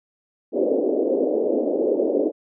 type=band-pass noise; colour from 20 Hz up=white; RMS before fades=-21 dBFS; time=0.52-2.32 s; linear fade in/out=50 ms; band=260 to 560 Hz; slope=48 dB/octave; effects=none